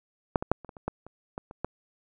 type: clicks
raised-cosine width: 1 ms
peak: -8 / -17 / -6 / -29 / -28 / -30 / -15 / -30 / -20 / -28 / -15 dBFS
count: 11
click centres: 0.358 / 0.425 / 0.516 / 0.647 / 0.692 / 0.768 / 0.88 / 1.066 / 1.379 / 1.511 / 1.646 s
effects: none